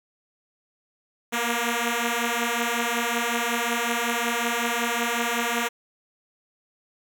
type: beating tone pair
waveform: 5% pulse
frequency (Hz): 232.6 / 238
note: A#3 / A#3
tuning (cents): -4 / +36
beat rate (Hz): 5.4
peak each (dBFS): -16 / -14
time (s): 1.32-5.69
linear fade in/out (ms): 20
effects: none